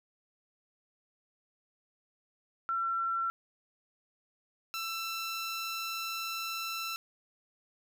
sine / 15% pulse tone pair in turn, 1353 / 1336.7 Hz, E6 / E6, +45 / +24 cents, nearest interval unison, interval 21 cents, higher first, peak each -29 / -28 dBFS, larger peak second, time 2.69-3.3 / 4.74-6.96 s, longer second, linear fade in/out 0 ms, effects none

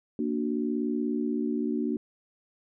sine chord, Bb augmented, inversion none, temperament equal, 233.1 / 293.7 / 370 Hz, Bb3 / D4 / F#4, 0 / 0 / 0 cents, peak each -29 / -30 / -33 dBFS, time 0.19-1.97 s, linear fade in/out 2 ms, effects none

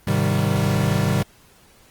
square chord, Ab major seventh, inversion none, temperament equal, 103.83 / 130.81 / 155.56 / 196 Hz, Ab2 / C3 / Eb3 / G3, 0 / 0 / 0 / 0 cents, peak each -24 dBFS, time 0.07-1.23 s, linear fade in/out 5 ms, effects pink hiss -53 dBFS RMS until 1.9 s + Opus 24 kbps

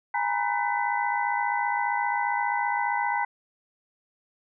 sine tone cluster, 824 / 932 / 987 / 1515 / 2001 Hz, G#5 / A#5 / B5 / F#6 / B6, -14 / -1 / -1 / +40 / +22 cents, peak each -28 / -28 / -34 / -34 / -31 dBFS, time 0.14-3.25 s, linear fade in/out 5 ms, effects none

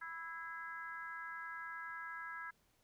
harmonic tone with a mistuned harmonic, 329.6 Hz, E4, in tune, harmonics 3 / 4 / 5 / 6, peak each -52 / -49 / -46 / -55 dBFS, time 0.01-2.51 s, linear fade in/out 10 ms, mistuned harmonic 6, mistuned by +57 cents, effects pink hiss -75 dBFS RMS until 2.83 s

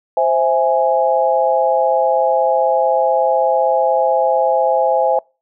sine chord, C augmented, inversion none, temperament equal, 523.3 / 659.3 / 830.6 Hz, C5 / E5 / G#5, 0 / 0 / 0 cents, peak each -16 dBFS, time 0.17-5.19 s, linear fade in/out 2 ms, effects noise-tail reverb RT60 0.3 s tail -26 dB re dry

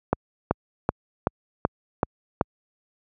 click train, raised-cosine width 1 ms, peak -5 dBFS, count 7, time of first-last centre 0.13-2.411 s, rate 2.63 Hz, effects high-pass 60 Hz 12 dB/octave

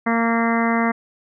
harmonic tone with a mistuned harmonic, 230.6 Hz, A#3, 19 cents flat, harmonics 1 / 2 / 3 / 4 / 5 / 6 / 7 / 8 / 9, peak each -19 / -27 / -25 / -27 / -26 / -30 / -31 / -29 / -28 dBFS, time 0.06-0.92 s, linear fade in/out 10 ms, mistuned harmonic 9, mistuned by -18 cents, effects none

